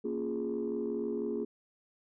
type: chord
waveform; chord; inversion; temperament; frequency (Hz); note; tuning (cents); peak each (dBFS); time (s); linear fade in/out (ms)
sine; Bb minor seventh; none; equal; 233.1 / 277.2 / 349.2 / 415.3; Bb3 / Db4 / F4 / Ab4; 0 / 0 / 0 / 0; -36 / -39 / -37 / -34; 0.04-1.45; 10
effects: tanh soft clip ceiling -25 dBFS